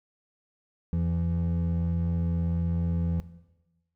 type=tone pair together; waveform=triangle; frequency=84.8 / 168.87 Hz; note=E2 / E3; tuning=+50 / +42 cents; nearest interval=octave; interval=1192 cents; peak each=-24 dBFS; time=0.93-3.2 s; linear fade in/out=0 ms; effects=noise-tail reverb RT60 1.0 s tail -17 dB re dry + tanh soft clip ceiling -19 dBFS